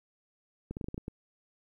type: clicks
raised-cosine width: 3 ms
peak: -24 dBFS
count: 8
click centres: 0.71 / 0.769 / 0.812 / 0.843 / 0.885 / 0.944 / 0.979 / 1.081 s
effects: 11-bit

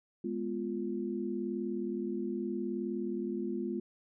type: chord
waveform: sine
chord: F diminished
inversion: first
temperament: equal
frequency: 207.7 / 246.9 / 349.2 Hz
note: Ab3 / Cb4 / F4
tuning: 0 / 0 / 0 cents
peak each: -37 / -38 / -36 dBFS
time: 0.24-3.8 s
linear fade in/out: 5 ms
effects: none

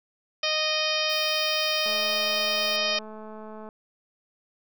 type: harmonic tone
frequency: 619 Hz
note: D#5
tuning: 9 cents flat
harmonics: 1 / 2 / 3 / 4 / 5 / 6 / 7 / 8 / 9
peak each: -30 / -34 / -35 / -30 / -30 / -33 / -36 / -31 / -34 dBFS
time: 0.43-2.99 s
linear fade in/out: 5 ms
type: noise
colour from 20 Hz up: violet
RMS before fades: -42 dBFS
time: 1.09-2.77 s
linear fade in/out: 10 ms
type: click train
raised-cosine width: 1 ms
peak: -29 dBFS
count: 396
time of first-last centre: 1.86-3.689 s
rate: 216 Hz
effects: none

